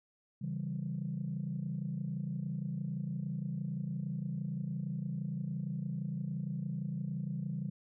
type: chord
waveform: sine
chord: C# diminished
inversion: none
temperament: equal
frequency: 138.59 / 164.81 / 196 Hz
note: C#3 / E3 / G3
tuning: 0 / 0 / 0 cents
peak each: -38 / -38 / -39 dBFS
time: 0.41-7.7 s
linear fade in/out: 10 ms
effects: tanh soft clip ceiling -27 dBFS